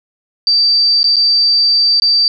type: tone with dropouts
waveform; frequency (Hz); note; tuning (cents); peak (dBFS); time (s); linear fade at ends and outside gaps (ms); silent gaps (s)
sine; 4653; D8; -17; -8; 0.47-2.28; 1; 1.031-1.042 / 1.159-1.166 / 1.999-2.02
effects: none